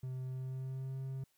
triangle tone with pitch glide, 129.2 to 133.22 Hz, C3 to C3, -21 to +32 cents, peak -36 dBFS, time 0.03-1.24 s, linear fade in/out 5 ms, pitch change +53 cents, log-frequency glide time 0.25-0.98 s, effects white hiss -75 dBFS RMS until 1.37 s

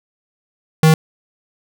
square tone, 158.1 Hz, D#3, 28 cents sharp, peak -8 dBFS, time 0.83-0.94 s, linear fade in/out 2 ms, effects none

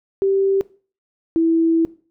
sine tone pair in turn, 390 / 328.5 Hz, G4 / E4, -9 / -6 cents, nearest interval minor third, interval 297 cents, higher first, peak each -14 / -13 dBFS, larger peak second, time 0.22-0.61 / 1.36-1.85 s, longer second, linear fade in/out 0 ms, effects noise-tail reverb RT60 0.4 s tail -20 dB re dry

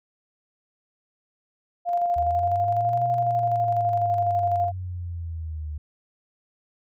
sine tone with tremolo, 698.5 Hz, F5, in tune, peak -19 dBFS, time 1.85-4.72 s, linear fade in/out 50 ms, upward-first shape square, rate 12 Hz, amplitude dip 30%
sine linear two-way sweep, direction up then down, 74.2 to 123.47 to 74.2 Hz, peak -29 dBFS, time 2.16-5.78 s, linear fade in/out 5 ms, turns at 3.04 s
effects none

